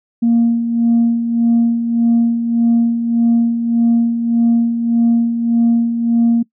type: tone with tremolo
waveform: sine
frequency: 233.1 Hz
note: A#3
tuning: in tune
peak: -7 dBFS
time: 0.22-6.43 s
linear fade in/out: 10 ms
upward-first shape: sine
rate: 1.7 Hz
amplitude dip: 60%
effects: noise-tail reverb RT60 0.1 s tail -22 dB re dry + tanh soft clip ceiling -6 dBFS